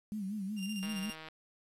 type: tone with vibrato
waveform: sine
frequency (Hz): 201.9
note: G#3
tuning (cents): -49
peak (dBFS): -35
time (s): 0.12-1.1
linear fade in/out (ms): 0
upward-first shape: sine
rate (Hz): 5.4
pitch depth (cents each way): 120
type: tone with tremolo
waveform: sawtooth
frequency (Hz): 2794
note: F7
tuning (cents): 0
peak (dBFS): -37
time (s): 0.56-1.16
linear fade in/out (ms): 50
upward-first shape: square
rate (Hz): 15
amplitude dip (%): 50
type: click train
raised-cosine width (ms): 0.3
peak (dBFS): -31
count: 73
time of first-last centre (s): 0.83-1.286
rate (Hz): 158
effects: resampled to 32000 Hz + 10-bit